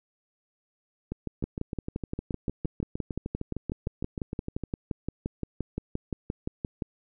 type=two click trains; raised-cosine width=3 ms; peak=-19 / -17 dBFS; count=24 / 32; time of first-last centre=1.12-4.637 / 1.44-6.822 s; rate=6.54 / 5.76 Hz; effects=none